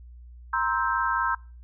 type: chord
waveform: sine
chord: C dominant seventh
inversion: third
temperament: just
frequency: 941.9 / 1046.5 / 1308.1 / 1569.8 Hz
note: Bb5 / C6 / E6 / G6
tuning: +18 / 0 / -14 / +2 cents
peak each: -28 dBFS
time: 0.53-1.35 s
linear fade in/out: 5 ms
effects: noise-tail reverb RT60 0.4 s tail -25 dB re dry + added 60 Hz sine -43 dBFS peak until 1.63 s